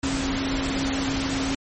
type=tone in noise; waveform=sine; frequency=270.3 Hz; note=C#4; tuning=44 cents flat; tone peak=-25 dBFS; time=0.03-1.55 s; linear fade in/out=5 ms; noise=pink; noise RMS=-28 dBFS; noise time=0.03-1.55 s; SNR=0 dB; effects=MP3 32 kbps